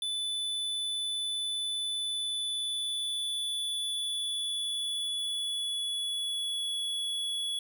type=tone with pitch glide; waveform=square; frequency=3495 to 3384 Hz; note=A7 to G#7; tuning=-12 to +32 cents; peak=-31 dBFS; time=0.02-7.59 s; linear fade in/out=2 ms; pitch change=-56 cents; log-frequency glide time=1.98-6.67 s; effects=none